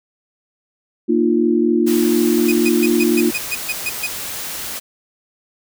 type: chord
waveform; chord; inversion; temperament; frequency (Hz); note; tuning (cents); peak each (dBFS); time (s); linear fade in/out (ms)
sine; Bb suspended fourth; none; equal with one note detuned; 233.1 / 305.1 / 349.2; Bb3 / Eb4 / F4; 0 / -34 / 0; -17 / -18 / -16; 1.08-3.31; 20
type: noise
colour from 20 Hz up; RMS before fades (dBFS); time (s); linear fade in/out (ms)
white; -27; 1.86-4.8; 20
type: tone bursts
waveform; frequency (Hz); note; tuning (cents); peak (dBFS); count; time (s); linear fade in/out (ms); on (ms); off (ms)
40% pulse; 2489; D#7; 0; -18; 10; 2.48-4.07; 10; 42; 130
effects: none